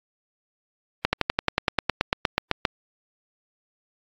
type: slowing click train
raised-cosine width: 0.3 ms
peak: -3 dBFS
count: 16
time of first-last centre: 1.05-2.652 s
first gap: 80 ms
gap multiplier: 1.04
effects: AAC 64 kbps